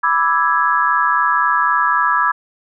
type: chord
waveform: sine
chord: E dominant seventh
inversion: second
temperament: equal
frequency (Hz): 987.8 / 1174.7 / 1318.5 / 1661.2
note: B5 / D6 / E6 / G#6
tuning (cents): 0 / 0 / 0 / 0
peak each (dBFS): -18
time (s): 0.03-2.32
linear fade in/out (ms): 10
effects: none

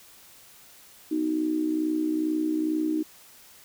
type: tone with amplitude modulation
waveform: sine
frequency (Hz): 311.1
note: D#4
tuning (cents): 0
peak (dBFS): -20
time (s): 1.11-3.03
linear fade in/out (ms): 10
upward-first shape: sine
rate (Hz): 62.3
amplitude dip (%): 70
effects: white hiss -52 dBFS RMS until 3.64 s

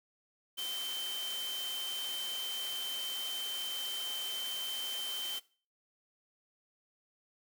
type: tone in noise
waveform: sine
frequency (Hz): 3100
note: G7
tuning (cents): -20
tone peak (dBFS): -36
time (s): 0.57-5.4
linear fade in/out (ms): 20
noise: white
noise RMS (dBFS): -43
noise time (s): 0.57-5.4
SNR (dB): +4
effects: noise-tail reverb RT60 0.4 s tail -20 dB re dry + high-pass 300 Hz 12 dB/octave

